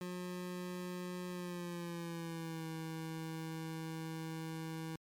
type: tone with pitch glide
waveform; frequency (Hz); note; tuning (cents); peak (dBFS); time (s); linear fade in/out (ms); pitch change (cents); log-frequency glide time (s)
25% pulse; 179.8 to 161.11; F#3 to E3; -49 to -39; -37; 0.01-4.96; 2; -190; 1.29-2.66
effects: MP3 96 kbps